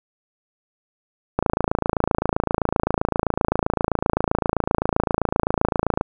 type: click train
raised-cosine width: 1 ms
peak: -4 dBFS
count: 129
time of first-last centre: 1.39-6.011 s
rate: 27.7 Hz
effects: none